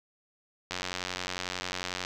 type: click train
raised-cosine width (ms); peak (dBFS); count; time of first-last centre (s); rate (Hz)
0.2; -15; 123; 0.71-2.049; 91.1
effects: none